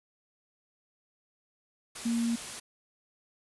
sine tone in noise, 233.1 Hz, A#3, in tune, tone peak -26 dBFS, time 2.05-2.36 s, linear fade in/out 10 ms, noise white, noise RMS -40 dBFS, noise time 1.95-2.6 s, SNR +11 dB, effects resampled to 24000 Hz

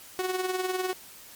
sawtooth tone with tremolo, 370 Hz, F#4, in tune, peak -21 dBFS, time 0.19-0.93 s, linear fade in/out 0 ms, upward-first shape sine, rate 20 Hz, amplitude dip 60%, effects white hiss -48 dBFS RMS until 1.35 s + MP3 96 kbps

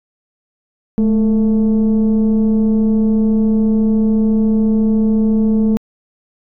sine tone with frequency modulation, 216 Hz, A3, 32 cents flat, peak -9 dBFS, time 0.98-5.77 s, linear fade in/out 0 ms, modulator 233 Hz, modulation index 0.49, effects tanh soft clip ceiling -7 dBFS

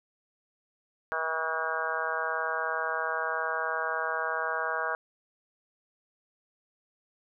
harmonic tone with a mistuned harmonic, 160.9 Hz, E3, 42 cents flat, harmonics 3 / 4 / 5 / 6 / 7 / 8 / 9 / 10, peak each -38 / -36 / -39 / -38 / -35 / -39 / -34 / -35 dBFS, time 1.12-4.95 s, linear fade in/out 0 ms, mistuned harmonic 8, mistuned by -23 cents, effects none

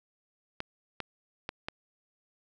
clicks, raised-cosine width 0.3 ms, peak -18 dBFS, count 4, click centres 0.604 / 1.003 / 1.491 / 1.685 s, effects none

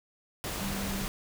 sine tone in noise, 196 Hz, G3, in tune, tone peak -34 dBFS, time 0.61-1.05 s, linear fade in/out 0 ms, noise pink, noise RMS -35 dBFS, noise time 0.44-1.08 s, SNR -2 dB, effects none

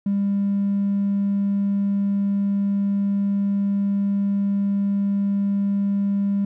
triangle tone, 199.8 Hz, G3, 33 cents sharp, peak -15 dBFS, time 0.06-6.45 s, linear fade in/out 5 ms, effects tanh soft clip ceiling -15 dBFS

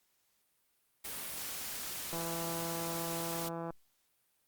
white noise, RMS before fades -41 dBFS, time 1.04-3.49 s, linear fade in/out 10 ms
click train, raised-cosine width 1 ms, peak -27 dBFS, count 264, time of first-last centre 2.13-3.705 s, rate 167 Hz
effects white hiss -75 dBFS RMS until 4.47 s + Opus 48 kbps

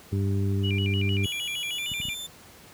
harmonic tone, 98.6 Hz, G2, 11 cents sharp, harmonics 1 / 2 / 3 / 4, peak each -23 / -31 / -35 / -35 dBFS, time 0.12-1.26 s, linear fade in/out 5 ms
sine tone with vibrato, 2637 Hz, E7, in tune, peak -30 dBFS, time 0.63-2.15 s, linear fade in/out 20 ms, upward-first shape square, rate 6.5 Hz, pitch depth 180 cents each way
sawtooth tone with pitch glide, 3360 to 3547 Hz, G#7 to A7, +19 to +13 cents, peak -31 dBFS, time 1.23-2.27 s, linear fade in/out 10 ms, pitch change +94 cents, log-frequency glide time 1.72-1.86 s
clicks, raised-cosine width 5 ms, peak -25 dBFS, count 4, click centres 1.917 / 2.001 / 2.053 / 2.085 s
effects pink hiss -50 dBFS RMS until 2.73 s + high-pass 60 Hz 12 dB/octave

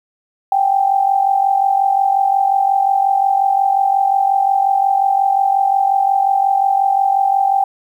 sine tone with amplitude modulation, 784 Hz, G5, in tune, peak -8 dBFS, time 0.52-7.64 s, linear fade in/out 2 ms, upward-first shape sine, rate 45.6 Hz, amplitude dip 70%, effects 8-bit

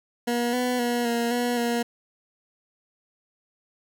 20% pulse tone with pitch steps, 239.2 / 248.7 / 240.4 / 235 / 242.5 / 236.8 Hz, A#3 / B3 / B3 / A#3 / B3 / A#3, +45 / +12 / -46 / +14 / -31 / +27 cents, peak -18 dBFS, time 0.27-1.83 s, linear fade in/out 10 ms, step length 260 ms, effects none

